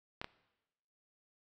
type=clicks; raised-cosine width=0.3 ms; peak=-23 dBFS; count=2; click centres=0.215 / 0.244 s; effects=noise-tail reverb RT60 1.0 s tail -19 dB re dry